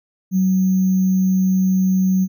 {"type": "tone with sample-and-hold", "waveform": "sine", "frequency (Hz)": 187.6, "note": "F#3", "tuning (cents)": 24, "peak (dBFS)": -13, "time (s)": [0.31, 2.28], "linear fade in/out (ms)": 50, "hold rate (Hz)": 6300, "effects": []}